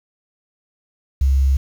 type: tone with quantisation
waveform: sine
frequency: 67.5 Hz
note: C#2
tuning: 45 cents flat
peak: -12 dBFS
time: 1.21-1.57 s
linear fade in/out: 5 ms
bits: 7
effects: none